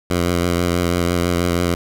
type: tone with vibrato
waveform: 10% pulse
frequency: 87.31 Hz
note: F2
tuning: in tune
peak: -8 dBFS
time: 0.1-1.75 s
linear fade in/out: 5 ms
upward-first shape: triangle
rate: 6.1 Hz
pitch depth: 34 cents each way
effects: none